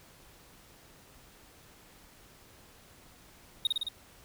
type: tone with echo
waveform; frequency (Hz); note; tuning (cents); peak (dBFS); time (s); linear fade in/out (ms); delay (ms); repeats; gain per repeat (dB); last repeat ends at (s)
triangle; 3729; A#7; 0; -22; 3.65-3.67; 2; 54; 4; -2; 3.886
effects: pink hiss -57 dBFS RMS until 4.24 s